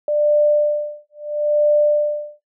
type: tone with tremolo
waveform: sine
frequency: 594 Hz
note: D5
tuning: 20 cents sharp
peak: -11 dBFS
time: 0.08-2.42 s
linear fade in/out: 2 ms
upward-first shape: sine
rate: 0.75 Hz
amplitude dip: 100%
effects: noise-tail reverb RT60 0.2 s tail -24 dB re dry

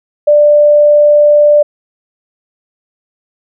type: tone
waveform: sine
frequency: 591 Hz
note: D5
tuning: 11 cents sharp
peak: -3 dBFS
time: 0.27-1.63 s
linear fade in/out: 10 ms
effects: none

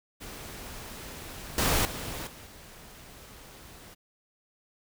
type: noise with level steps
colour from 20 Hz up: pink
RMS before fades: -42 / -25 / -37 / -47 / -49 dBFS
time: 0.2-3.95 s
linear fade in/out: 20 ms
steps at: 1.58 / 1.85 / 2.27 / 2.46 s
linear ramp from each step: 2 ms
effects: none

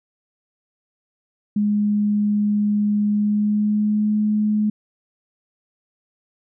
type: tone with pitch glide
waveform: sine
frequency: 207.7 to 211.7 Hz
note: G#3 to G#3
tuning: 0 to +33 cents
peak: -16 dBFS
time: 1.56-4.7 s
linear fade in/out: 5 ms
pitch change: +33 cents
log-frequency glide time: 3.08-4.14 s
effects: none

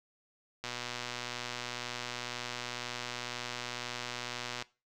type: click train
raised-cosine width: 0.2 ms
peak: -20 dBFS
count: 487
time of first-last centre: 0.64-4.624 s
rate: 122 Hz
effects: noise-tail reverb RT60 0.3 s tail -20 dB re dry

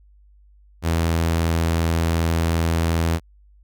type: tone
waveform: sawtooth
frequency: 82.7 Hz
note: E2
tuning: 6 cents sharp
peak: -14 dBFS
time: 0.82-3.2 s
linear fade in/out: 50 ms
effects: added 50 Hz sine -49 dBFS peak until 3.63 s

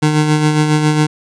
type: tone with tremolo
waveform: 25% pulse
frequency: 152.3 Hz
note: D#3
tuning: 37 cents flat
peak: -5 dBFS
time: 0.02-1.07 s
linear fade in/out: 10 ms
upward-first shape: sine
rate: 7.3 Hz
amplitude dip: 45%
effects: resampled to 22050 Hz

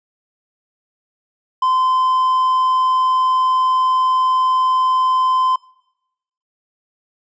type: tone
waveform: triangle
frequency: 1030 Hz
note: C6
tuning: 28 cents flat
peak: -11 dBFS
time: 1.62-5.56 s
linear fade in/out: 5 ms
effects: noise-tail reverb RT60 0.9 s tail -23 dB re dry + resampled to 16000 Hz

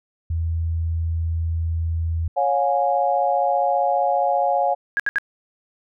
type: tone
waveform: sine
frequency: 82.41 Hz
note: E2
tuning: in tune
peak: -20 dBFS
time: 0.3-2.28 s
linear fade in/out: 5 ms
type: chord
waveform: sine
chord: Db major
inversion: none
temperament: equal with one note detuned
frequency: 554.4 / 715.6 / 830.6 Hz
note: Db5 / F5 / Ab5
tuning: 0 / +42 / 0 cents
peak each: -22 / -20 / -22 dBFS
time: 2.36-4.75 s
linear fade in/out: 20 ms
type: tone bursts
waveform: sine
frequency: 1640 Hz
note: G#6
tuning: 22 cents flat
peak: -17 dBFS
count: 3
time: 4.97-5.184 s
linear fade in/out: 0 ms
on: 26 ms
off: 68 ms
effects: none

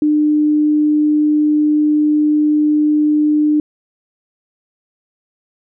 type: tone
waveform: sine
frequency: 300.9 Hz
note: D4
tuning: 42 cents sharp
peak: -10 dBFS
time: 0.02-3.6 s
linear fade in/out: 2 ms
effects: none

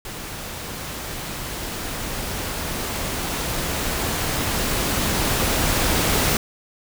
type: noise with level ramp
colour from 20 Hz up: pink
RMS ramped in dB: -33 to -19 dBFS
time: 0.05-6.37 s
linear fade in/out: 2 ms
effects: none

